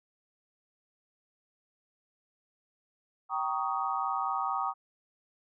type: chord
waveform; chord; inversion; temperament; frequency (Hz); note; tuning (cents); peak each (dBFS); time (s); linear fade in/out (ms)
sine; Eb dominant seventh; first; just; 777.8 / 933.4 / 1120.1 / 1244.5; G5 / Bb5 / Db6 / Eb6; -14 / +2 / +18 / 0; -34 / -35 / -35 / -33; 3.29-4.74; 50
effects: none